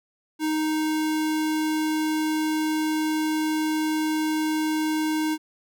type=tone; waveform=square; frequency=311.1 Hz; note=D#4; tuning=in tune; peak=-23 dBFS; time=0.39-5.38 s; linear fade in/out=50 ms; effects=none